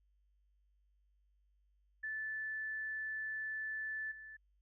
sine tone with level steps, 1749 Hz, A6, 11 cents flat, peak -38 / -49 dBFS, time 2.03-4.37 s, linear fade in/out 10 ms, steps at 4.11 s, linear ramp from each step 10 ms, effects added 50 Hz sine -70 dBFS peak until 4.61 s

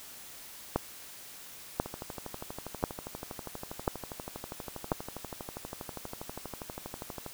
two click trains, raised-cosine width 1 ms, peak -12 / -24 dBFS, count 5 / 68, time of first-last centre 0.76-4.918 / 1.86-7.263 s, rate 0.962 / 12.4 Hz, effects white hiss -48 dBFS RMS until 7.33 s

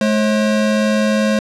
square tone pair together, 213.5 / 538 Hz, G#3 / C5, +48 / +48 cents, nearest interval octave + major third, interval 1600 cents, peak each -15 / -19 dBFS, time 0.01-1.39 s, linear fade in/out 2 ms, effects low-pass 7000 Hz 12 dB/octave

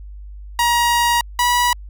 sawtooth tone pair in turn, 950 / 973.3 Hz, A#5 / B5, +33 / -26 cents, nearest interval unison, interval 41 cents, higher second, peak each -10 dBFS, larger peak neither, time 0.59-1.21 / 1.39-1.73 s, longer first, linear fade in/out 2 ms, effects added 50 Hz sine -32 dBFS peak until 1.89 s

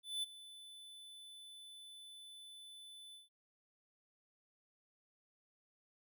square tone with ADSR envelope, 3500 Hz, A7, 10 cents flat, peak -36 dBFS, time 0.03-3.29 s, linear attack 200 ms, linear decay 18 ms, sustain -17 dB, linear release 150 ms, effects none

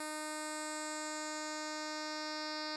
10% pulse tone with low-pass filter sweep, 306.6 Hz, D#4, 25 cents flat, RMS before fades -41 dBFS, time 0-2.76 s, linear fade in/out 2 ms, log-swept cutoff 9600 to 5000 Hz, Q 4.2, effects none

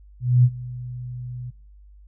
sine tone with ADSR envelope, 124 Hz, B2, 7 cents sharp, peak -10 dBFS, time 0.2-1.51 s, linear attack 240 ms, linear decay 54 ms, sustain -20 dB, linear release 16 ms, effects noise-tail reverb RT60 0.4 s tail -24 dB re dry + added 50 Hz sine -45 dBFS peak until 2.07 s

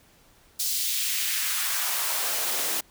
white noise with high-pass filter sweep, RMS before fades -27 dBFS, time 0.59-2.81 s, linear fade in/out 10 ms, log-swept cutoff 4900 to 290 Hz, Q 1.3, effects pink hiss -58 dBFS RMS until 2.9 s

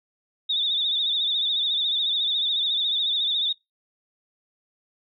sine tone with vibrato, 3623 Hz, A7, 50 cents sharp, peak -21 dBFS, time 0.49-3.53 s, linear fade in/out 10 ms, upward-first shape sine, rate 14 Hz, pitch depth 78 cents each way, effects noise-tail reverb RT60 0.2 s tail -25 dB re dry

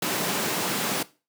pink high-pass noise, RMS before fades -27 dBFS, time 0.02-1.03 s, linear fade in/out 5 ms, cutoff 160 Hz, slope 24 dB/octave, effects noise-tail reverb RT60 0.3 s tail -18 dB re dry

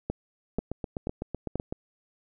two click trains, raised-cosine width 2 ms, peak -15 / -18 dBFS, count 4 / 10, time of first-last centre 0.1-1.556 / 0.59-1.725 s, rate 2.06 / 7.93 Hz, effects none

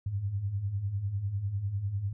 sine beating tone pair, 92.5 / 102.5 Hz, F#2 / G#2, 0 / -22 cents, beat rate 10 Hz, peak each -37 / -30 dBFS, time 0.06-2.13 s, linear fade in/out 5 ms, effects none

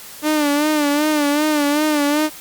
sawtooth tone with vibrato, 297.1 Hz, D4, 20 cents sharp, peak -11 dBFS, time 0.22-2.3 s, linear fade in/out 50 ms, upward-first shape sine, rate 2.6 Hz, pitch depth 64 cents each way, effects white hiss -37 dBFS RMS until 2.4 s + Opus 48 kbps

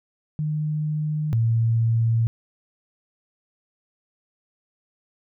sine tone pair in turn, 152.4 / 114.46 Hz, D#3 / A#2, -36 / -31 cents, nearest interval perfect fourth, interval 495 cents, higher first, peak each -22 / -17 dBFS, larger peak second, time 0.39-1.33 / 1.33-2.27 s, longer neither, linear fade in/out 0 ms, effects none

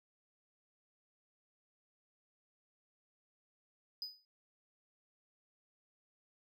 triangle tone with exponential decay, 4980 Hz, D#8, 1 cent sharp, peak -35 dBFS, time 4.02-4.25 s, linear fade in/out 1 ms, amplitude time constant 48 ms, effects none

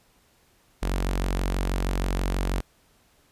sawtooth tone with notch filter, 46.25 Hz, F#1, in tune, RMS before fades -26 dBFS, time 0.82-2.61 s, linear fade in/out 10 ms, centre 110 Hz, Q 1.5, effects pink hiss -62 dBFS RMS until 3.31 s + resampled to 32000 Hz

